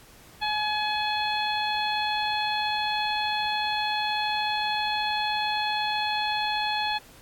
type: harmonic tone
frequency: 847 Hz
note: G#5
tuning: 34 cents sharp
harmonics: 1 / 2 / 3 / 4 / 5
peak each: -27 / -33 / -33 / -32 / -34 dBFS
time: 0.41-6.99 s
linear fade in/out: 20 ms
effects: pink hiss -52 dBFS RMS until 7.21 s + AAC 64 kbps